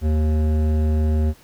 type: tone with hard clipping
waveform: triangle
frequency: 77.2 Hz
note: D#2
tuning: 13 cents flat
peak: -18 dBFS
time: 0.01-1.34 s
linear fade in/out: 50 ms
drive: 17 dB
effects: pink hiss -51 dBFS RMS until 1.43 s